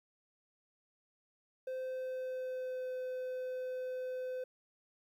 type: tone with pitch glide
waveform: triangle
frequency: 517 to 509.6 Hz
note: C5 to C5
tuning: -21 to -46 cents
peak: -35 dBFS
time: 1.67-4.44 s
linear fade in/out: 5 ms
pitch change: -25 cents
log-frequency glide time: 1.77-2.93 s
effects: 12-bit